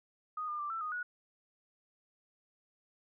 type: tone with pitch steps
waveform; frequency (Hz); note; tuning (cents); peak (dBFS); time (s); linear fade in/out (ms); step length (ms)
sine; 1242 / 1205 / 1178 / 1332 / 1239 / 1460; D#6 / D6 / D6 / E6 / D#6 / F#6; -3 / +44 / +5 / +18 / -8 / -24; -35; 0.37-1.03; 5; 110
effects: none